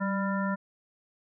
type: harmonic tone with a mistuned harmonic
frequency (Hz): 198.1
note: G3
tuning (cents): +18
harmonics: 1 / 3 / 5 / 7 / 9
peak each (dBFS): -28 / -36 / -35 / -36 / -39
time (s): 0-0.56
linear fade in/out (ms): 20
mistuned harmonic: 1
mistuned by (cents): -44
effects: none